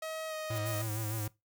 sawtooth tone with pitch glide, 636 to 624.7 Hz, D#5 to D#5, +38 to +7 cents, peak -33 dBFS, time 0.02-0.82 s, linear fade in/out 5 ms, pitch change -31 cents, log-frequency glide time 0.28-0.34 s
blue noise with exponential growth, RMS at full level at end -41 dBFS, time 0.41-0.58 s, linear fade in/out 0 ms, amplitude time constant 35 ms
square tone with vibrato, 108.8 Hz, A2, 19 cents flat, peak -35 dBFS, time 0.5-1.28 s, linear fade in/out 5 ms, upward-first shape sine, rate 6.5 Hz, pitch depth 58 cents each way
white high-pass noise, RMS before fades -43 dBFS, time 0.65-1.28 s, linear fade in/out 20 ms, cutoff 5700 Hz, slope 24 dB/octave
effects noise-tail reverb RT60 0.2 s tail -20 dB re dry

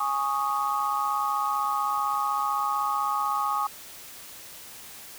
sine chord, Ab suspended fourth, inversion none, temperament equal, 830.6 / 1108.7 / 1244.5 Hz, Ab5 / Db6 / Eb6, 0 / 0 / 0 cents, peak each -29 / -28 / -28 dBFS, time 0-3.67 s, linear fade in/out 5 ms, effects white hiss -44 dBFS RMS until 5.18 s

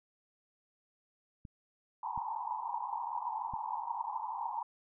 clicks, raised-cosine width 5 ms, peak -34 dBFS, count 3, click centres 1.452 / 2.177 / 3.537 s
white band-pass noise, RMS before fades -38 dBFS, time 2.03-4.63 s, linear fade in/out 2 ms, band 830 to 990 Hz, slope 96 dB/octave
effects none

